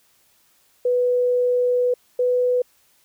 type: tone pair in turn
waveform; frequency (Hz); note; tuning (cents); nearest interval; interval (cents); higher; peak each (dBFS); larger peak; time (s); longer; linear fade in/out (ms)
sine; 493.9 / 496.3; B4 / B4; 0 / +8; unison; 8; second; -16; neither; 0.85-1.94 / 2.19-2.62; first; 5
effects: white hiss -60 dBFS RMS until 3.04 s